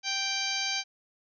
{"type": "harmonic tone", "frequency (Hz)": 784, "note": "G5", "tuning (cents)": 0, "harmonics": [1, 2, 3, 4, 5, 6, 7, 8], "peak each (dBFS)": [-39, -39, -34, -36, -37, -34, -41, -37], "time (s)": [0.03, 0.84], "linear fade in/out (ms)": 50, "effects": []}